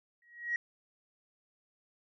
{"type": "tone with exponential growth", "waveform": "sine", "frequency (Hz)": 1900, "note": "A#6", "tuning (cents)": 33, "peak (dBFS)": -26, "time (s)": [0.22, 0.56], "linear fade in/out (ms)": 2, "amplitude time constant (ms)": 72, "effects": ["tanh soft clip ceiling -23 dBFS"]}